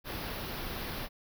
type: band-stop noise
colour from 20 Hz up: pink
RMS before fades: -38 dBFS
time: 0.04-1.09 s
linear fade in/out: 50 ms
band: 5300 to 11000 Hz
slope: 48 dB/octave
effects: none